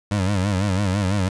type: tone with vibrato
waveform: 25% pulse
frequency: 97.5 Hz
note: G2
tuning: 9 cents flat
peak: -15 dBFS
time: 0.11-1.29 s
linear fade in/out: 5 ms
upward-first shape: sine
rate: 6 Hz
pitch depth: 120 cents each way
effects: resampled to 22050 Hz + 8-bit